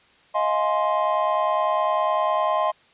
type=chord; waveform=triangle; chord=F minor seventh; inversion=third; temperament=just; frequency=628.6 / 698.5 / 838.1 / 1047.7 Hz; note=Eb5 / F5 / Ab5 / C6; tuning=+18 / 0 / +16 / +2 cents; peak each=-22 / -25 / -26 / -21 dBFS; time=0.34-2.72 s; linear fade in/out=20 ms; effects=white hiss -56 dBFS RMS until 2.93 s + resampled to 8000 Hz